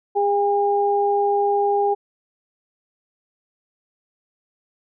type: tone pair together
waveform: sine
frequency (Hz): 406.5 / 808.3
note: G#4 / G#5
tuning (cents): -37 / -47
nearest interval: octave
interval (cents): 1190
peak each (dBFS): -19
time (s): 0.15-1.95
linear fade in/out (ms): 20
effects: none